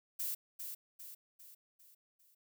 violet noise with echo, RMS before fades -38 dBFS, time 0.19-0.35 s, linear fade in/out 10 ms, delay 400 ms, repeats 5, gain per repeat -6 dB, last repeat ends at 2.35 s, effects none

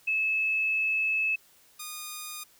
sine / 5% pulse tone pair in turn, 2600 / 1227 Hz, E7 / D#6, -24 / -25 cents, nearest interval octave + minor second, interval 1301 cents, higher first, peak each -24 / -25 dBFS, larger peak first, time 0.07-1.36 / 1.79-2.44 s, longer first, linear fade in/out 10 ms, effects white hiss -60 dBFS RMS until 2.59 s

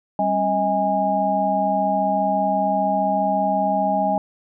sine tone cluster, 194.9 / 269.9 / 634 / 820 Hz, G3 / C#4 / D#5 / G#5, -10 / -46 / +32 / -22 cents, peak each -25 / -29 / -22 / -20 dBFS, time 0.19-4.18 s, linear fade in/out 2 ms, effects none

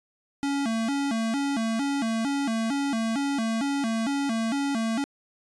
square tone with vibrato, 251.2 Hz, B3, 30 cents sharp, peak -25 dBFS, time 0.43-5.04 s, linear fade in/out 0 ms, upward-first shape square, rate 2.2 Hz, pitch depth 190 cents each way, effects resampled to 22050 Hz

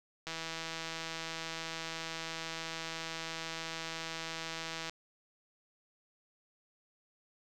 click train, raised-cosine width 0.2 ms, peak -22 dBFS, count 755, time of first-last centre 0.27-4.896 s, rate 163 Hz, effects none

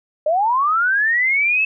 sine linear sweep, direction up, 587.3 to 2637 Hz, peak -14 dBFS, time 0.26-1.65 s, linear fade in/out 5 ms, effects none

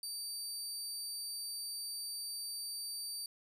25% pulse tone, 4633 Hz, D8, 24 cents flat, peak -35 dBFS, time 0.03-3.26 s, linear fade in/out 2 ms, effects none

